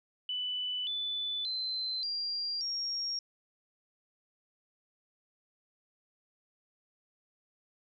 sine tone with pitch steps, 2986 / 3490 / 4079 / 4767 / 5572 Hz, F#7 / A7 / C8 / D8 / F8, +15 / -15 / -45 / +25 / -5 cents, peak -32 dBFS, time 0.29-3.19 s, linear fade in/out 2 ms, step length 580 ms, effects none

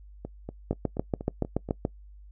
two click trains, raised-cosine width 2 ms, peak -22 / -12 dBFS, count 7 / 9, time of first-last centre 0.25-1.689 / 0.71-1.851 s, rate 4.17 / 7.01 Hz, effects noise-tail reverb RT60 0.1 s tail -23 dB re dry + added 50 Hz sine -46 dBFS peak until 2.31 s

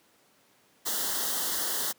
white band-stop noise, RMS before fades -30 dBFS, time 0.85-1.93 s, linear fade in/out 20 ms, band 2000 to 2900 Hz, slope 96 dB/octave, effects pink hiss -63 dBFS RMS until 1.98 s + high-pass 200 Hz 12 dB/octave

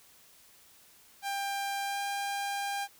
sawtooth tone with pitch glide, 795 to 801 Hz, G5 to G5, +24 to +37 cents, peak -28 dBFS, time 1.22-2.88 s, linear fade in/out 50 ms, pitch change +13 cents, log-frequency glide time 1.84-2 s, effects white hiss -59 dBFS RMS until 2.99 s

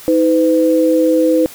sine tone pair together, 318.1 / 505 Hz, D#4 / B4, +38 / +39 cents, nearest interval minor sixth, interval 801 cents, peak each -12 dBFS, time 0.08-1.46 s, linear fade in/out 0 ms, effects white hiss -36 dBFS RMS until 1.54 s

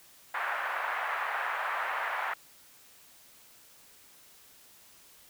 white band-pass noise, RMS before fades -33 dBFS, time 0.34-2.34 s, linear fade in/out 5 ms, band 720 to 1800 Hz, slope 24 dB/octave, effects white hiss -57 dBFS RMS until 5.29 s

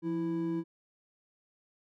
triangle tone pair together, 171.6 / 329.6 Hz, F3 / E4, -30 / 0 cents, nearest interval major seventh, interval 1130 cents, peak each -34 / -29 dBFS, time 0.02-0.64 s, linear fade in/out 50 ms, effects none

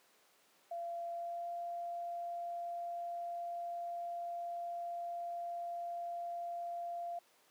sine tone with pitch glide, 685 to 691.4 Hz, F5 to F5, -34 to -18 cents, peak -38 dBFS, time 0.71-7.19 s, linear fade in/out 5 ms, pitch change +16 cents, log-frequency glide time 1.11-1.51 s, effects pink hiss -68 dBFS RMS until 7.5 s + high-pass 400 Hz 12 dB/octave

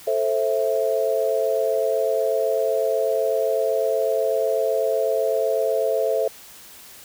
sine chord, A minor, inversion none, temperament just, 440 / 528 / 660 Hz, A4 / C5 / E5, 0 / +16 / +2 cents, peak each -23 dBFS, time 0.07-6.28 s, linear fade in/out 5 ms, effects white hiss -44 dBFS RMS until 7.04 s

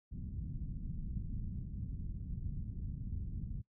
pink low-pass noise, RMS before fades -41 dBFS, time 0.11-3.62 s, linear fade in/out 20 ms, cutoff 190 Hz, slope 24 dB/octave, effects noise-tail reverb RT60 0.1 s tail -19 dB re dry

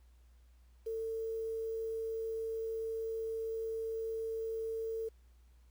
sine tone with quantisation, 448.9 Hz, A4, 35 cents sharp, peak -35 dBFS, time 0.86-5.09 s, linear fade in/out 10 ms, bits 10, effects added 60 Hz sine -59 dBFS peak until 5.7 s + pink hiss -75 dBFS RMS until 5.7 s

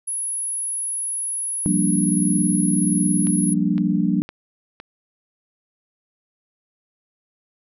sine tone, 10520 Hz, E9, 5 cents flat, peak -23 dBFS, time 0.07-3.54 s, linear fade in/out 10 ms
sine chord, G minor seventh, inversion third, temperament equal, 174.61 / 196 / 233.1 / 293.7 Hz, F3 / G3 / Bb3 / D4, 0 / 0 / 0 / 0 cents, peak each -22 / -21 / -24 / -23 dBFS, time 1.66-4.22 s, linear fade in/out 0 ms
click train, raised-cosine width 0.3 ms, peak -21 dBFS, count 4, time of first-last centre 3.27-4.801 s, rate 1.96 Hz
effects none

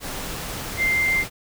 sine tone in noise, 2093 Hz, C7, in tune, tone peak -18 dBFS, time 0.77-1.25 s, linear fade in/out 50 ms, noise pink, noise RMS -31 dBFS, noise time 0-1.3 s, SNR +10 dB, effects none

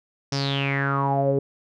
sawtooth tone with low-pass filter sweep, 138.59 Hz, C#3, in tune, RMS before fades -23 dBFS, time 0.32-1.39 s, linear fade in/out 5 ms, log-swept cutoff 5600 to 430 Hz, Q 9.1, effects none

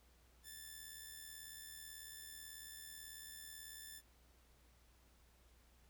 5% pulse tone with amplitude modulation, 1760 Hz, A6, in tune, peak -38 dBFS, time 0.43-4.02 s, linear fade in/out 50 ms, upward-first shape sine, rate 78.2 Hz, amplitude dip 50%, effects added 60 Hz sine -68 dBFS peak until 5.89 s + pink hiss -72 dBFS RMS until 5.89 s

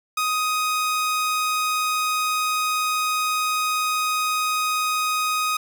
sawtooth tone, 1251 Hz, D#6, 9 cents sharp, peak -17 dBFS, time 0.17-5.57 s, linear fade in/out 5 ms, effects 8-bit

